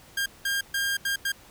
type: tone bursts at uneven times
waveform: sawtooth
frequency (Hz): 1607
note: G6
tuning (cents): +43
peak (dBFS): -21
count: 5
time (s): 0.17-0.26 / 0.45-0.61 / 0.74-0.97 / 1.05-1.16 / 1.25-1.32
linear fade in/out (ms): 5
effects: pink hiss -52 dBFS RMS until 1.5 s